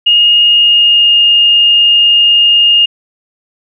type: tone with pitch glide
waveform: sine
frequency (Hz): 2854 to 2836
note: F7 to F7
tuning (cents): +37 to +26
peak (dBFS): -4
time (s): 0.06-2.86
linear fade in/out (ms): 10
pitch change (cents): -11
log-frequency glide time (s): 0.43-1.19
effects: none